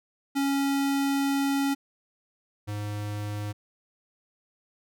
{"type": "tone pair in turn", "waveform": "square", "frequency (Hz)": [277.2, 104.06], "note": ["C#4", "G#2"], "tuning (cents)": [0, 4], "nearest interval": "octave + perfect fourth", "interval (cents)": 1696, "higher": "first", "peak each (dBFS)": [-24, -31], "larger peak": "first", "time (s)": [[0.35, 1.75], [2.67, 3.53]], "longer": "first", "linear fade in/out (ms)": 20, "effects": []}